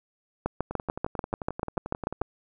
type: two click trains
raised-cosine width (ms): 1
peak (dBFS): -12 / -19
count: 13 / 18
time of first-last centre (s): 0.46-2.217 / 0.71-2.214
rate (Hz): 6.83 / 11.3
effects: none